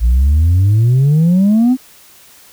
sine exponential sweep, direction up, 55.4 to 264.1 Hz, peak -5 dBFS, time 0-1.77 s, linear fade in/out 50 ms, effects tanh soft clip ceiling -6 dBFS + white hiss -43 dBFS RMS until 2.52 s

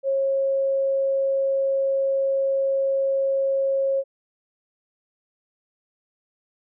sine tone, 543 Hz, C#5, 36 cents flat, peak -19 dBFS, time 0.03-4.04 s, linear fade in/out 50 ms, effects none

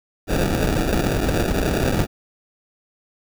pink noise with sample-and-hold, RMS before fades -20 dBFS, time 0.27-2.07 s, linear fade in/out 50 ms, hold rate 1050 Hz, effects none

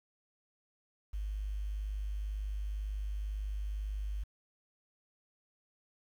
sine tone with quantisation, 51 Hz, G#1, 31 cents flat, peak -34 dBFS, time 1.13-4.24 s, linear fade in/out 10 ms, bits 10, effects none

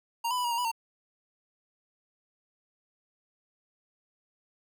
square tone with pitch steps, 932 / 1000 / 988 / 954 / 932 / 983 / 913 Hz, A#5 / B5 / B5 / A#5 / A#5 / B5 / A#5, -1 / +21 / 0 / +40 / -1 / -8 / -36 cents, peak -28 dBFS, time 0.24-0.716 s, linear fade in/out 10 ms, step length 68 ms, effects none

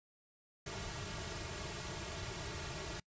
pink noise with comb filter, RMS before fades -43 dBFS, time 0.66-3 s, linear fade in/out 5 ms, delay 3.9 ms, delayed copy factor -0.9, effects noise-tail reverb RT60 0.1 s tail -25 dB re dry + resampled to 16000 Hz

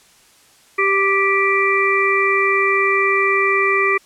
harmonic tone, 392 Hz, G4, in tune, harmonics 1 / 3 / 5 / 6, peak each -19 / -19 / -19 / -19 dBFS, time 0.78-3.98 s, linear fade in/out 10 ms, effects white hiss -51 dBFS RMS until 4.05 s + low-pass 10000 Hz 12 dB/octave

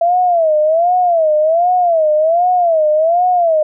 sine tone with vibrato, 665 Hz, E5, 15 cents sharp, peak -9 dBFS, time 0.01-3.63 s, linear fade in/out 5 ms, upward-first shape sine, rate 1.3 Hz, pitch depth 160 cents each way, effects none

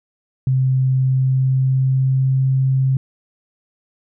sine tone with pitch glide, 130.8 to 132.63 Hz, C3 to C3, 0 to +24 cents, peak -13 dBFS, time 0.47-2.97 s, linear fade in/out 2 ms, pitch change +24 cents, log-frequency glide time 0.92-2.47 s, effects none

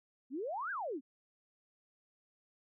sine exponential two-way sweep, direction up then down, 240 to 1661.2 to 240 Hz, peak -36 dBFS, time 0.3-1.01 s, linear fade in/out 50 ms, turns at 0.71 s, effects none

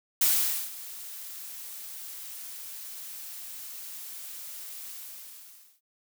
blue noise with ADSR envelope, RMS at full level -22 dBFS, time 0.21-5.81 s, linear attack 5 ms, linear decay 480 ms, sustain -19 dB, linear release 910 ms, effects none

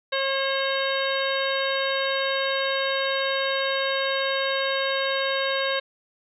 harmonic tone with a mistuned harmonic, 541 Hz, C#5, 42 cents flat, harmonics 1 / 2 / 3 / 4 / 5 / 6 / 7 / 8, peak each -26 / -31 / -29 / -34 / -36 / -35 / -31 / -37 dBFS, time 0.12-5.8 s, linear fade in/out 10 ms, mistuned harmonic 6, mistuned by -100 cents, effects none

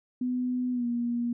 sine tone with pitch glide, 250 to 238.4 Hz, B3 to A#3, +21 to +39 cents, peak -26 dBFS, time 0.21-1.33 s, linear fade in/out 5 ms, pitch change -82 cents, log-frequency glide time 0.72-0.86 s, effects none

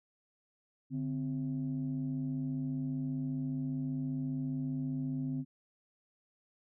sine tone pair together, 145.4 / 260.3 Hz, D3 / C4, -17 / -9 cents, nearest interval minor seventh, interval 1008 cents, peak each -35 / -34 dBFS, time 0.9-5.45 s, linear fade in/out 50 ms, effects tanh soft clip ceiling -27 dBFS

